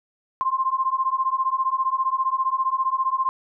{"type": "beating tone pair", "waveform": "sine", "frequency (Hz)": [1046.5, 1061.5], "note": ["C6", "C6"], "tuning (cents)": [0, 25], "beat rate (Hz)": 15, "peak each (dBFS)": -23, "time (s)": [0.41, 3.29], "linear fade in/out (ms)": 0, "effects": []}